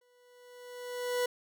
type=tone with exponential growth; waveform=40% pulse; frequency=492 Hz; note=B4; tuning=7 cents flat; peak=-26 dBFS; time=0.01-1.26 s; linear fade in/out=5 ms; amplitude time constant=270 ms; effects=none